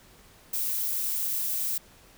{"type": "noise", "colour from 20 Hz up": "violet", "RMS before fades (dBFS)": -29, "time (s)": [0.53, 1.78], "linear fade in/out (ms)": 5, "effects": ["pink hiss -55 dBFS RMS until 2.17 s"]}